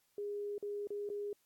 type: tone with dropouts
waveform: sine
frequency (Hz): 410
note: G#4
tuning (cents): -22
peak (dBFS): -37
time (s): 0.18-1.33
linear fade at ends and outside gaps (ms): 2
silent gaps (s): 0.581-0.626 / 0.872-0.904 / 1.091-1.1
effects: white hiss -75 dBFS RMS until 1.45 s + AAC 64 kbps